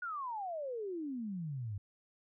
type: exponential sweep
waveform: sine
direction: down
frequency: 1480 to 95.7 Hz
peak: -37 dBFS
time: 0.02-1.78 s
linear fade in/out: 5 ms
effects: none